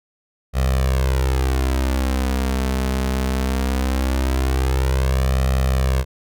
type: tone with flanger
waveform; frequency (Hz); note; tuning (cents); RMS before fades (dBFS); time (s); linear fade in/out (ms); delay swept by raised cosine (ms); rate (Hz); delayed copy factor
sawtooth; 65.41; C2; 0; -19; 0.53-6.05; 50; 1.6 to 4.7; 0.2; +0.9
effects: none